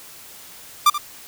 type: tone with echo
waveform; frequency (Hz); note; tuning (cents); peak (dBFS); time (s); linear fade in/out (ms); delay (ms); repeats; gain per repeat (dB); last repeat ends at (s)
45% pulse; 1185; D6; +15; -10; 0.86-0.9; 5; 81; 1; -12; 0.981
effects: white hiss -42 dBFS RMS until 1.27 s